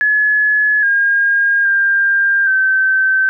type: tone with pitch steps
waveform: sine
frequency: 1703 / 1620 / 1596 / 1544 Hz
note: G#6 / G#6 / G6 / G6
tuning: +43 / -43 / +31 / -27 cents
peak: -10 dBFS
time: 0.01-3.29 s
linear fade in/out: 0 ms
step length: 820 ms
effects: none